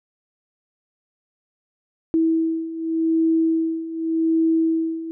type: beating tone pair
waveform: sine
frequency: 324.4 / 325.26 Hz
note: E4 / E4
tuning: -28 / -23 cents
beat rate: 0.86 Hz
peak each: -23 / -19 dBFS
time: 2.14-5.11 s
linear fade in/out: 0 ms
effects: none